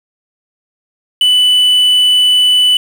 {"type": "tone with quantisation", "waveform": "triangle", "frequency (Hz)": 2985, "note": "F#7", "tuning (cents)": 15, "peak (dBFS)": -5, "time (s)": [1.21, 2.77], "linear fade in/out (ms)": 2, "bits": 5, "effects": []}